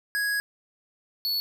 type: tone pair in turn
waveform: square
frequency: 1662 / 4420 Hz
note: G#6 / C#8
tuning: +1 / -6 cents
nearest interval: octave + perfect fourth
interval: 1693 cents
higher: second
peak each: -25 dBFS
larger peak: neither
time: 0.15-0.4 / 1.25-1.4 s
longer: first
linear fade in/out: 0 ms
effects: none